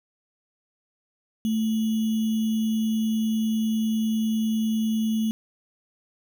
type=tone with sample-and-hold; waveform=sine; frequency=220 Hz; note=A3; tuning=in tune; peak=-21 dBFS; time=1.45-5.31 s; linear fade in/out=0 ms; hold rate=3150 Hz; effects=none